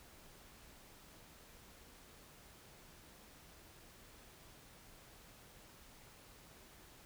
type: silence
effects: pink hiss -60 dBFS RMS until 7.05 s